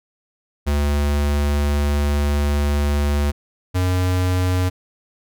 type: tone pair in turn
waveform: square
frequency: 72.5 / 91.34 Hz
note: D2 / F#2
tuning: -22 / -22 cents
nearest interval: major third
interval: 400 cents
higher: second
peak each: -17 dBFS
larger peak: neither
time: 0.66-3.32 / 3.74-4.7 s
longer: first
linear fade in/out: 20 ms
effects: none